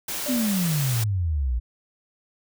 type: noise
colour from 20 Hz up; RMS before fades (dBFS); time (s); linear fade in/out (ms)
white; -30; 0.08-1.04; 5
type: tone with exponential decay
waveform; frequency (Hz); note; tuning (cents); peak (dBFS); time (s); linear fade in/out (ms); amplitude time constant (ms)
sine; 587.3; D5; 0; -29; 0.26-1; 5; 160
type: exponential sweep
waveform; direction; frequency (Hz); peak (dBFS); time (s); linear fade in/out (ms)
sine; down; 263.8 to 56.3; -21; 0.28-1.6; 20
effects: none